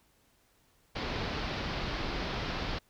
pink low-pass noise, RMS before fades -35 dBFS, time 0.95-2.79 s, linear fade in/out 10 ms, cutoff 5000 Hz, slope 48 dB/octave, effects pink hiss -68 dBFS RMS until 2.89 s

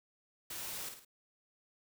white noise with echo, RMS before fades -43 dBFS, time 0.5-0.89 s, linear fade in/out 5 ms, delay 53 ms, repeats 3, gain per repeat -6 dB, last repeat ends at 1.049 s, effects none

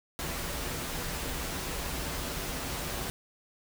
pink noise with comb filter, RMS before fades -35 dBFS, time 0.19-3.1 s, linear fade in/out 0 ms, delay 9.5 ms, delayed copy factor -0.5, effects none

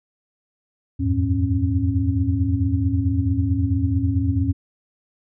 sine tone cluster, 83.2 / 92.3 / 107.7 / 272.6 Hz, E2 / F#2 / A2 / C#4, +17 / -4 / -37 / -29 cents, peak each -23 dBFS, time 0.99-4.53 s, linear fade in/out 20 ms, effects none

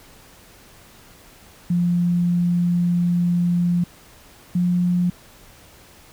sine tone pair in turn, 174.61 / 177.35 Hz, F3 / F3, 0 / +27 cents, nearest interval unison, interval 27 cents, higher second, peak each -16 dBFS, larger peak neither, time 1.7-3.84 / 4.55-5.1 s, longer first, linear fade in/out 5 ms, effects pink hiss -48 dBFS RMS until 6.12 s

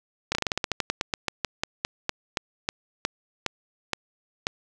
slowing click train, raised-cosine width 0.2 ms, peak -7 dBFS, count 24, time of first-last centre 0.32-4.469 s, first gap 30 ms, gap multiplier 1.14, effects none

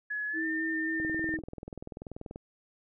sine tone with pitch glide, 1694 to 1805.1 Hz, G#6 to A6, +34 to +44 cents, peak -31 dBFS, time 0.1-1.37 s, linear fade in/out 10 ms, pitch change +110 cents, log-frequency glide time 0.28-0.47 s
sine tone with vibrato, 320 Hz, D#4, 49 cents sharp, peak -32 dBFS, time 0.33-1.42 s, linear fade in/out 50 ms, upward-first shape square, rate 3.7 Hz, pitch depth 12 cents each way
click train, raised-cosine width 2 ms, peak -27 dBFS, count 29, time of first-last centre 1-2.359 s, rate 20.6 Hz
effects none

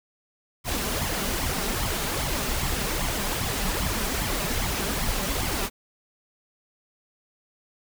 pink noise with flanger, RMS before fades -27 dBFS, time 0.64-5.7 s, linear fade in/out 50 ms, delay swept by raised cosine 0.92 to 5.12 ms, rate 2.5 Hz, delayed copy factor +0.65, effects none

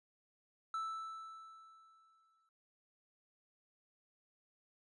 triangle tone with exponential decay, 1318.5 Hz, E6, in tune, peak -34 dBFS, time 0.74-2.49 s, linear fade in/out 2 ms, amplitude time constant 380 ms, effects resampled to 24000 Hz

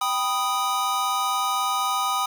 square chord, G augmented, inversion none, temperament equal, 784 / 987.8 / 1244.5 Hz, G5 / B5 / D#6, 0 / 0 / 0 cents, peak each -29 / -29 / -25 dBFS, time 0.01-2.26 s, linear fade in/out 5 ms, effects 8-bit

